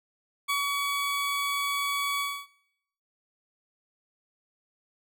20% pulse tone with ADSR envelope, 1132 Hz, C#6, 36 cents sharp, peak -20 dBFS, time 0.48-2.47 s, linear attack 20 ms, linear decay 150 ms, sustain -2 dB, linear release 270 ms, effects noise-tail reverb RT60 0.8 s tail -20 dB re dry

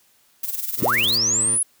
violet noise with tremolo, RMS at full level -24 dBFS, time 0.43-1.18 s, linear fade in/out 5 ms, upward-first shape sine, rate 20 Hz, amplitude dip 75%
15% pulse tone with pitch glide, 120 to 112.61 Hz, B2 to A2, -49 to +41 cents, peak -24 dBFS, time 0.77-1.59 s, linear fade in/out 50 ms, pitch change -110 cents, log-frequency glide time 0.93-1.06 s
sine linear sweep, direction up, 110.9 to 10750 Hz, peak -17 dBFS, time 0.82-1.63 s, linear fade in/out 5 ms
effects white hiss -59 dBFS RMS until 1.8 s + high-pass 60 Hz 12 dB/octave

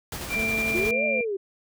pink noise with tremolo, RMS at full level -33 dBFS, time 0.12-0.91 s, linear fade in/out 2 ms, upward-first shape square, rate 11 Hz, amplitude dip 25%
sine tone with pitch glide, 2363 to 2379 Hz, D7 to D7, +10 to +22 cents, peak -24 dBFS, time 0.29-1.25 s, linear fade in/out 50 ms, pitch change +12 cents, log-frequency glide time 0.4-0.69 s
harmonic tone, 221.8 Hz, A3, 14 cents sharp, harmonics 1 / 2 / 3, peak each -32 / -35 / -37 dBFS, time 0.36-1.21 s, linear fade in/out 0 ms
sine exponential two-way sweep, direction up then down, 333.6 to 615 to 377.3 Hz, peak -25 dBFS, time 0.74-1.37 s, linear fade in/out 10 ms, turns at 1.05 s
effects none

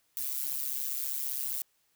violet noise with amplitude modulation, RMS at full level -30 dBFS, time 0.17-1.62 s, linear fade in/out 0 ms, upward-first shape sine, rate 135 Hz, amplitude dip 90%, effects white hiss -72 dBFS RMS until 1.95 s

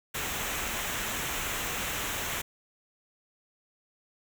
pink noise with comb filter, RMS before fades -33 dBFS, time 0.14-2.42 s, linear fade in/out 10 ms, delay 0.21 ms, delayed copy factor -0.55, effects none

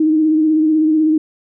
sine tone with vibrato, 311.9 Hz, D#4, 4 cents sharp, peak -10 dBFS, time 0-1.18 s, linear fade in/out 5 ms, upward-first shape sine, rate 16 Hz, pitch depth 35 cents each way, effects none

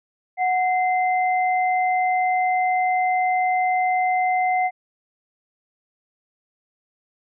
sine tone pair together, 738.2 / 2074 Hz, F#5 / C7, -4 / -16 cents, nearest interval octave + tritone, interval 1788 cents, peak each -18 / -26 dBFS, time 0.37-4.71 s, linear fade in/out 50 ms, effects none

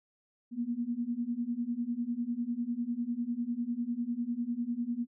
sine beating tone pair, 232.7 / 242.7 Hz, A#3 / B3, -3 / -30 cents, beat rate 10 Hz, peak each -35 / -33 dBFS, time 0.51-5.07 s, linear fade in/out 50 ms, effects none

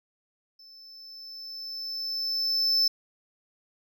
triangle tone with level ramp, 5274 Hz, E8, in tune, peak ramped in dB -48 to -18 dBFS, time 0.59-2.88 s, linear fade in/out 5 ms, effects none

